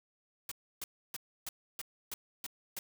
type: noise bursts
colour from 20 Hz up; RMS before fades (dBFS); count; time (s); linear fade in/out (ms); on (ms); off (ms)
white; -40; 8; 0.49-2.79; 2; 25; 300
effects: none